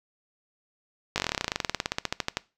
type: slowing click train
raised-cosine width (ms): 0.2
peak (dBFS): -8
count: 28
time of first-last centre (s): 1.16-2.37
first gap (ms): 19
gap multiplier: 1.06
effects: noise-tail reverb RT60 0.3 s tail -21 dB re dry